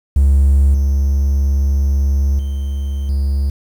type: tone with level steps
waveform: triangle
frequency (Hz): 69.3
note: C#2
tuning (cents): 0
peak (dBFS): -5 / -9 / -15 / -11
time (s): 0.16-3.5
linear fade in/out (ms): 5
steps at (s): 0.74 / 2.39 / 3.09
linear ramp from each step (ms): 2
effects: tanh soft clip ceiling -2 dBFS + 7-bit